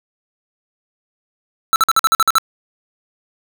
square tone bursts, 1323 Hz, E6, 6 cents sharp, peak -10 dBFS, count 9, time 1.73-2.383 s, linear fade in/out 0 ms, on 29 ms, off 49 ms, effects none

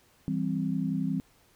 sine chord, C major, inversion first, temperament equal, 164.81 / 196 / 261.6 Hz, E3 / G3 / C4, 0 / 0 / 0 cents, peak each -31 dBFS, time 0.28-1.2 s, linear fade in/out 0 ms, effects pink hiss -63 dBFS RMS until 1.55 s

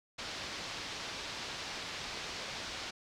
white low-pass noise, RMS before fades -42 dBFS, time 0.18-2.91 s, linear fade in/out 10 ms, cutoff 5200 Hz, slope 24 dB/octave, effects none

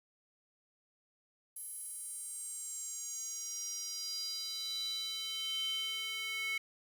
square tone with high-pass filter sweep, 440 Hz, A4, in tune, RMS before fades -40 dBFS, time 1.56-6.58 s, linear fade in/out 5 ms, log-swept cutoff 11000 to 2300 Hz, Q 6.8, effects none

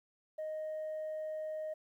sine tone, 622.3 Hz, D#5, in tune, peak -35 dBFS, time 0.38-1.74 s, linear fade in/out 10 ms, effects tanh soft clip ceiling -35 dBFS + 12-bit

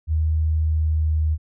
sine tone with pitch glide, 78.6 to 77.88 Hz, D#2 to D#2, +18 to +2 cents, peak -17 dBFS, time 0.07-1.38 s, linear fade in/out 50 ms, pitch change -16 cents, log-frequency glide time 0.61-1.19 s, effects none

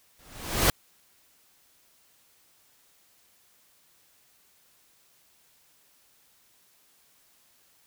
pink noise with exponential growth, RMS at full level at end -18 dBFS, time 0.19-0.7 s, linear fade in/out 1 ms, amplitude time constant 110 ms, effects white hiss -63 dBFS RMS until 7.86 s

